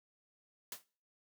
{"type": "noise with exponential decay", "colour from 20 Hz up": "white", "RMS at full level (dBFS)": -39, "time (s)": [0.72, 0.84], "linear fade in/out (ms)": 2, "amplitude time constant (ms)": 26, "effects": ["noise-tail reverb RT60 0.4 s tail -21 dB re dry", "high-pass 150 Hz 12 dB/octave"]}